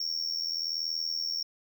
triangle tone with amplitude modulation, 5490 Hz, F8, 31 cents flat, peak -25 dBFS, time 0-1.43 s, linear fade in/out 5 ms, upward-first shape sine, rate 81 Hz, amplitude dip 80%, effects none

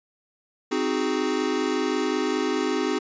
square chord, Ab dominant seventh, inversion first, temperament equal, 261.6 / 311.1 / 370 / 415.3 Hz, C4 / Eb4 / Gb4 / Ab4, 0 / 0 / 0 / 0 cents, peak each -29 dBFS, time 0.71-2.99 s, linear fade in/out 10 ms, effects resampled to 16000 Hz

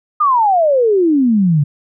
sine exponential sweep, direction down, 1244.5 to 138.59 Hz, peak -9 dBFS, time 0.2-1.64 s, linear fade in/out 10 ms, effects none

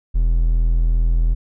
triangle tone, 41.32 Hz, E1, 5 cents sharp, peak -11 dBFS, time 0.14-1.35 s, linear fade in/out 20 ms, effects none

